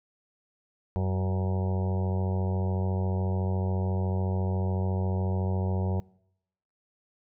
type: harmonic tone with a mistuned harmonic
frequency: 94 Hz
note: F#2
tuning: 28 cents sharp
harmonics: 1 / 2 / 4 / 5 / 6 / 7 / 8 / 9 / 10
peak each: -26 / -32 / -38 / -40 / -42 / -43 / -44 / -45 / -46 dBFS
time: 0.96-6 s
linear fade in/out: 0 ms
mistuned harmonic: 1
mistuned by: -28 cents
effects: noise-tail reverb RT60 0.8 s tail -25 dB re dry